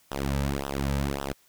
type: tone with flanger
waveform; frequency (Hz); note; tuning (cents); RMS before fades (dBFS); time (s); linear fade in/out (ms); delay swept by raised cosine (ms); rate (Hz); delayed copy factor
sawtooth; 69.3; C#2; 0; -29; 0.11-1.33; 5; 0.44 to 2.84; 1.8; -1
effects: white hiss -62 dBFS RMS until 1.48 s